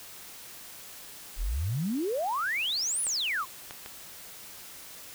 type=exponential two-way sweep; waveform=sine; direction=up then down; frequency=33.84 to 10548 to 971 Hz; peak=-27 dBFS; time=1.36-3.46 s; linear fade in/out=50 ms; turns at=3.02 s
type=clicks; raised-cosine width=0.3 ms; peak=-24 dBFS; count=3; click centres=3.068 / 3.709 / 3.861 s
effects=white hiss -46 dBFS RMS until 5.14 s